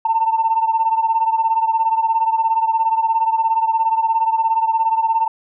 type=beating tone pair; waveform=sine; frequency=894 / 911 Hz; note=A5 / A#5; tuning=+27 / -40 cents; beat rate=17 Hz; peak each=-15 / -19 dBFS; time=0.05-5.28 s; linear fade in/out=5 ms; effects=tanh soft clip ceiling -7 dBFS